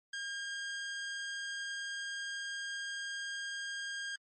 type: tone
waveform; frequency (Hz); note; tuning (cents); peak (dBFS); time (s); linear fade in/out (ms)
sawtooth; 1613; G6; +49; -34; 0.13-4.16; 5
effects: MP3 32 kbps